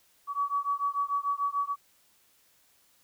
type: beating tone pair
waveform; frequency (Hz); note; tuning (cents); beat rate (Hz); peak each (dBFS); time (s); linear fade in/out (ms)
sine; 1133 / 1139.8; C#6 / C#6; +37 / +48; 6.8; -30; 0.27-1.76; 50
effects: white hiss -65 dBFS RMS until 3.03 s